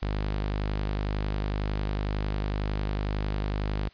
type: tone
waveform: sawtooth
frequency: 51 Hz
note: G#1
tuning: 31 cents flat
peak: -23 dBFS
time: 0.02-3.89 s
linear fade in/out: 5 ms
effects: white hiss -57 dBFS RMS until 3.93 s + resampled to 11025 Hz